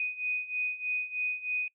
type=beating tone pair; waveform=sine; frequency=2489 / 2492.2 Hz; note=D#7 / D#7; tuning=0 / +2 cents; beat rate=3.2 Hz; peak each=-35 / -32 dBFS; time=0-1.68 s; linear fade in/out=2 ms; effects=noise-tail reverb RT60 0.1 s tail -22 dB re dry